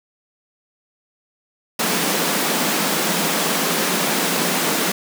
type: high-pass noise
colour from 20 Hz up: pink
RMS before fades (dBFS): -20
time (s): 1.79-4.92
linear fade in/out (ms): 5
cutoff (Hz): 160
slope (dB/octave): 96
effects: none